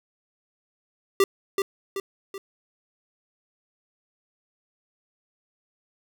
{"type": "tone with echo", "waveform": "square", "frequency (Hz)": 392, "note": "G4", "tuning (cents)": 0, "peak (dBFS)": -16, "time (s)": [1.2, 1.24], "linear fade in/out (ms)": 2, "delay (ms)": 380, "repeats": 3, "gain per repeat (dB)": -6, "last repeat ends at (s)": 2.38, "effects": []}